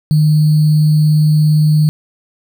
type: tone with sample-and-hold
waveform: sine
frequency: 152.9 Hz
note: D#3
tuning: 30 cents flat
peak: -7 dBFS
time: 0.11-1.89 s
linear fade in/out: 0 ms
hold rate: 4410 Hz
effects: none